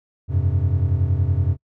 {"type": "chord", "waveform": "triangle", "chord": "F suspended second", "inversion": "none", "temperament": "equal", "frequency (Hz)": [87.31, 98, 130.81], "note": ["F2", "G2", "C3"], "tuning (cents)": [0, 0, 0], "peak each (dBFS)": [-18, -19, -22], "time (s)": [0.28, 1.57], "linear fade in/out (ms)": 50, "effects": ["noise-tail reverb RT60 0.1 s tail -26 dB re dry"]}